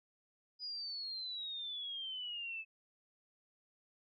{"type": "exponential sweep", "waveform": "sine", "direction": "down", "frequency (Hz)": [4978, 2600], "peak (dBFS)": -40, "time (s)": [0.59, 2.65], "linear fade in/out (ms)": 50, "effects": []}